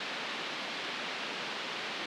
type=band-pass noise; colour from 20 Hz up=white; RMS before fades=-38 dBFS; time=0-2.06 s; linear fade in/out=5 ms; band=180 to 3800 Hz; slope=24 dB/octave; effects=none